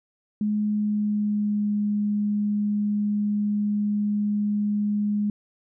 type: tone with pitch glide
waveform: sine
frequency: 210.2 to 207.4 Hz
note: G#3 to G#3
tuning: +21 to -2 cents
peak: -21 dBFS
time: 0.41-5.3 s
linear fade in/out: 2 ms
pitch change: -23 cents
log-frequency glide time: 0.61-1.72 s
effects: none